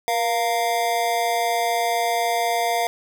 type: tone with amplitude modulation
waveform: square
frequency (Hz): 698.5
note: F5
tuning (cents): 0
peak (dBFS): -16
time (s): 0.08-2.87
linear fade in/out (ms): 0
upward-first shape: sine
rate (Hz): 224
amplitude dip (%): 95
effects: none